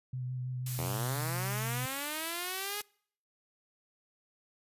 sine tone with vibrato, 126.7 Hz, B2, 45 cents sharp, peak -34 dBFS, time 0.13-1.86 s, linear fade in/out 5 ms, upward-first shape sine, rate 6.1 Hz, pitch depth 20 cents each way
blue noise, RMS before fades -39 dBFS, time 0.66-2.82 s, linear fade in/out 5 ms
5% pulse linear sweep, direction up, 78.9 to 420.1 Hz, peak -25 dBFS, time 0.79-2.81 s, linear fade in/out 0 ms
effects noise-tail reverb RT60 0.6 s tail -26 dB re dry + resampled to 32000 Hz

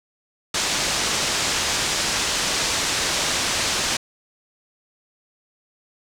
white low-pass noise, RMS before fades -23 dBFS, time 0.54-3.97 s, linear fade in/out 5 ms, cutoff 7300 Hz, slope 24 dB/octave, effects none

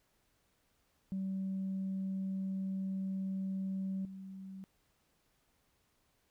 sine tone with level steps, 191.4 Hz, G3, 41 cents flat, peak -33 / -44 dBFS, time 1.12-4.64 s, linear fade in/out 0 ms, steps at 4.05 s, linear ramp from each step 2 ms, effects tanh soft clip ceiling -31 dBFS + pink hiss -75 dBFS RMS until 6.3 s

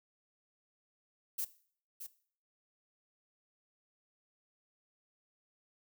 violet noise with echo, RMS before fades -36 dBFS, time 1.38-1.45 s, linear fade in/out 10 ms, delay 620 ms, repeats 1, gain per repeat -9 dB, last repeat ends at 2.07 s, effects noise-tail reverb RT60 0.5 s tail -17 dB re dry

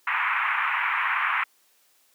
pink band-pass noise, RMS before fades -25 dBFS, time 0.07-1.44 s, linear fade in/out 5 ms, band 950 to 2500 Hz, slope 48 dB/octave, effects white hiss -63 dBFS RMS until 2.14 s + high-pass 300 Hz 12 dB/octave

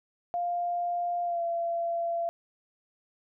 sine tone with pitch glide, 700 to 680.1 Hz, F5 to F5, +4 to -46 cents, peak -27 dBFS, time 0.34-2.29 s, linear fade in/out 0 ms, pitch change -50 cents, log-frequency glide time 1.24-1.42 s, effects none

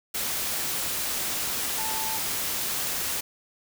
sine tone in noise, 880 Hz, A5, in tune, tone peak -33 dBFS, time 1.78-2.18 s, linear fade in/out 10 ms, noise white, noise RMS -29 dBFS, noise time 0.14-3.21 s, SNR -7 dB, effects none

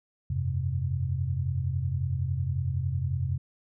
sine chord, F suspended second, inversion none, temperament just, 87.31 / 98.22 / 130.96 Hz, F2 / G2 / C3, 0 / +4 / +2 cents, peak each -30 / -33 / -29 dBFS, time 0.3-3.38 s, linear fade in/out 5 ms, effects none

